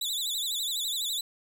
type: tone with vibrato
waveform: sawtooth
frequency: 3696 Hz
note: A#7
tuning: 16 cents flat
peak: -26 dBFS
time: 0.01-1.21 s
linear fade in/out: 5 ms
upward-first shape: sine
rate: 12 Hz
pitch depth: 140 cents each way
effects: none